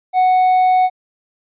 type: tone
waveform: triangle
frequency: 740 Hz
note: F#5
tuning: in tune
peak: -8 dBFS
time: 0.13-0.9 s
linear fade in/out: 50 ms
effects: resampled to 8000 Hz